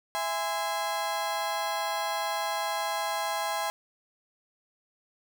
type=chord; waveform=35% pulse; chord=E augmented; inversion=none; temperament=just; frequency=659.3 / 824.1 / 1030.1 Hz; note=E5 / G#5 / B#5; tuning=0 / -14 / -27 cents; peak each=-33 / -30 / -32 dBFS; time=0.15-3.7 s; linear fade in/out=0 ms; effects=none